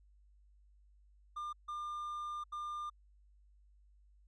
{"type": "tone bursts at uneven times", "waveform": "triangle", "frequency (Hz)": 1200, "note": "D6", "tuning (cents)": 37, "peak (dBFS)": -37, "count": 3, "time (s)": [[1.36, 1.53], [1.68, 2.44], [2.52, 2.9]], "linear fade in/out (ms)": 10, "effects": ["added 50 Hz sine -62 dBFS peak until 4.27 s", "resampled to 24000 Hz"]}